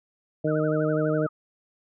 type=harmonic tone; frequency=154.3 Hz; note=D#3; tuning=14 cents flat; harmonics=1 / 2 / 3 / 4; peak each=-27 / -27 / -27 / -27 dBFS; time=0.44-1.27 s; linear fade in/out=10 ms
type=tone with vibrato; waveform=sine; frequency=1371 Hz; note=F6; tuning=32 cents flat; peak=-35 dBFS; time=0.47-1.29 s; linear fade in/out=10 ms; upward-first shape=sine; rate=12 Hz; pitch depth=180 cents each way
effects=none